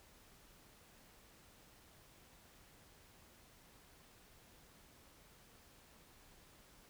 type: silence
effects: pink hiss -64 dBFS RMS until 6.89 s